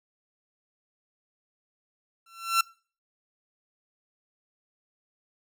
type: tone with exponential growth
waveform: sawtooth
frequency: 1350 Hz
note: E6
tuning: 41 cents sharp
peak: -14 dBFS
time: 2.26-2.61 s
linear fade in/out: 5 ms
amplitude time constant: 74 ms
effects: noise-tail reverb RT60 0.4 s tail -23 dB re dry